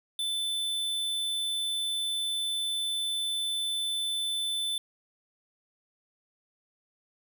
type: tone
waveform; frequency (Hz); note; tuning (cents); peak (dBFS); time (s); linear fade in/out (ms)
square; 3520; A7; 0; -29; 0.19-4.78; 2
effects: none